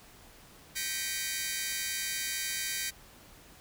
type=tone cluster; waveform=10% pulse; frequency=1561 / 1878 / 1967 / 2239 / 2428 Hz; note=G6 / A#6 / B6 / C#7 / D#7; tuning=-8 / +12 / -7 / +17 / -43 cents; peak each=-30 dBFS; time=0.75-2.91 s; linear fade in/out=20 ms; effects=pink hiss -55 dBFS RMS until 3.6 s